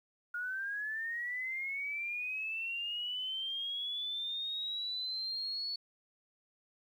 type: linear sweep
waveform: sine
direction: up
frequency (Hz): 1425 to 4435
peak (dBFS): -35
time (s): 0.34-5.76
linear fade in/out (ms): 5
effects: 11-bit